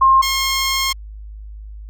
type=tone pair in turn; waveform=sine / 10% pulse; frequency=1064 / 1073.3 Hz; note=C6 / C6; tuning=+29 / +44 cents; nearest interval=unison; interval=15 cents; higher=second; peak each=-8 dBFS; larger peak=neither; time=0.01-0.22 / 0.22-0.93 s; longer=second; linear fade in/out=10 ms; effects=added 52 Hz sine -31 dBFS peak until 1.89 s + AAC 64 kbps